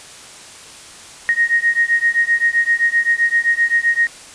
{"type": "beating tone pair", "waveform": "sine", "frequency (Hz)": [1864.7, 1872.4], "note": ["A#6", "A#6"], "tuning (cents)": [0, 7], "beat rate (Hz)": 7.7, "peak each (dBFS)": -16, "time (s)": [1.29, 4.07], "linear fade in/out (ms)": 0, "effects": ["white hiss -38 dBFS RMS until 4.34 s", "resampled to 22050 Hz"]}